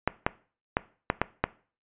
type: clicks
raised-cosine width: 0.5 ms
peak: -7 dBFS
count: 6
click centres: 0.076 / 0.265 / 0.769 / 1.101 / 1.216 / 1.44 s
effects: noise-tail reverb RT60 0.4 s tail -19 dB re dry + resampled to 8000 Hz